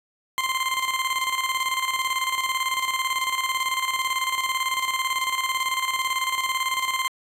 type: tone with tremolo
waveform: 20% pulse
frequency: 1046.5 Hz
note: C6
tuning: in tune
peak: -16 dBFS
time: 0.38-7.08 s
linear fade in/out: 0 ms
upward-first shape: square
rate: 18 Hz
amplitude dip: 55%
effects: resampled to 32000 Hz + 8-bit